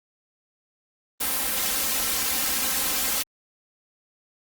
white noise with comb filter, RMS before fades -25 dBFS, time 1.2-3.23 s, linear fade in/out 10 ms, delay 3.8 ms, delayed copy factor +1, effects Opus 32 kbps

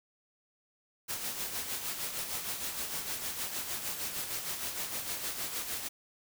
white noise with tremolo, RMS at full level -35 dBFS, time 1.08-5.89 s, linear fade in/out 20 ms, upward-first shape sine, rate 6.5 Hz, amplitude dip 50%, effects none

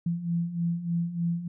sine beating tone pair, 168 / 171.3 Hz, E3 / F3, +33 / -33 cents, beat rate 3.3 Hz, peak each -32 / -27 dBFS, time 0.06-1.48 s, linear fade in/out 5 ms, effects none

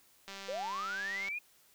click train, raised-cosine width 0.2 ms, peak -28 dBFS, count 198, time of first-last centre 0.28-1.285 s, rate 196 Hz
sine linear sweep, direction up, 480.7 to 2489 Hz, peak -35 dBFS, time 0.48-1.39 s, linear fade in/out 10 ms
effects white hiss -65 dBFS RMS until 1.74 s

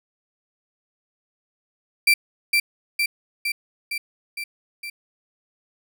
35% pulse tone with echo, 2349 Hz, D7, in tune, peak -11 dBFS, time 2.07-2.14 s, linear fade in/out 5 ms, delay 460 ms, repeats 6, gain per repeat -3 dB, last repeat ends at 4.9 s, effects none

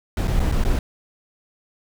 brown noise with dropouts, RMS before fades -19 dBFS, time 0.17-0.79 s, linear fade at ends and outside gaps 2 ms, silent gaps 0.274-0.278 / 0.396-0.401 / 0.517-0.522 / 0.639-0.649 s, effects none

